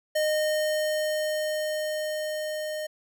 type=tone with level ramp; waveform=square; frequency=614 Hz; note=D#5; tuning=23 cents flat; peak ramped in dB=-23 to -31 dBFS; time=0.15-2.87 s; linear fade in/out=10 ms; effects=none